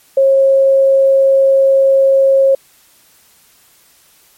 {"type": "tone", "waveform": "sine", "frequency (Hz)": 541, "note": "C#5", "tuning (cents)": -42, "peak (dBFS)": -6, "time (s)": [0.17, 2.55], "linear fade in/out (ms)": 5, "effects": ["white hiss -49 dBFS RMS until 4.37 s", "MP3 64 kbps"]}